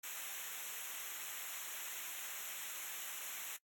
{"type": "noise with comb filter", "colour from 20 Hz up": "white", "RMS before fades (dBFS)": -45, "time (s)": [0.03, 3.57], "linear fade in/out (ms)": 10, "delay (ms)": 0.21, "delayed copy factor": -0.95, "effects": ["noise-tail reverb RT60 0.1 s tail -25 dB re dry", "AAC 64 kbps"]}